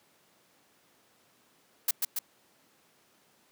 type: noise with echo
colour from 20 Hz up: blue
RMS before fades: -25 dBFS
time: 1.88-1.91 s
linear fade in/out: 5 ms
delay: 140 ms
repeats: 2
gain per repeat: -3 dB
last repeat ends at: 2.19 s
effects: pink hiss -65 dBFS RMS until 3.51 s + high-pass 200 Hz 12 dB/octave